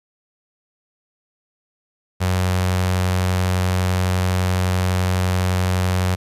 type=tone with notch filter; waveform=sawtooth; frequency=91.8 Hz; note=F#2; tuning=13 cents flat; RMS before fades=-19 dBFS; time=2.2-6.16 s; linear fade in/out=20 ms; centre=300 Hz; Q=1.4; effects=resampled to 32000 Hz + 9-bit